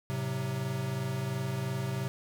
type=tone cluster; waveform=square; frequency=108.1 / 131 / 187.3 Hz; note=A2 / C3 / F#3; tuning=-30 / +2 / +21 cents; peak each=-40 / -33 / -40 dBFS; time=0.1-2.08 s; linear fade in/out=0 ms; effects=none